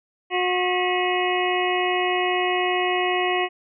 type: harmonic tone with a mistuned harmonic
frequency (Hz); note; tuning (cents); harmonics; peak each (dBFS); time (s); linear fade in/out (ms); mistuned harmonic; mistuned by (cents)
362.5; F#4; -35; 1 / 2 / 3 / 5 / 6 / 7 / 8; -24 / -25 / -29 / -29 / -31 / -30 / -30; 0.3-3.49; 50; 5; +110
effects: none